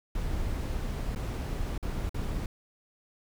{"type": "noise with dropouts", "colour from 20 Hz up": "brown", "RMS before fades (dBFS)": -32, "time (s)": [0.15, 2.46], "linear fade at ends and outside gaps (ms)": 2, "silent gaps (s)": [[1.149, 1.159], [1.779, 1.827], [2.094, 2.144]], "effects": []}